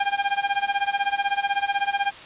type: tone with tremolo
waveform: sawtooth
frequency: 802 Hz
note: G5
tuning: 39 cents sharp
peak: -14 dBFS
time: 0-2.11 s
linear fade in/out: 5 ms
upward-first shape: sine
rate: 16 Hz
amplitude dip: 90%
effects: white hiss -41 dBFS RMS until 2.25 s + resampled to 8000 Hz